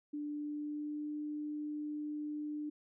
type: tone with pitch glide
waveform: sine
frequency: 295 to 298.9 Hz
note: D4 to D4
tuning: +8 to +31 cents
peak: -37 dBFS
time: 0.13-2.7 s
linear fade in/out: 10 ms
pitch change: +23 cents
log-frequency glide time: 0.26-1.12 s
effects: none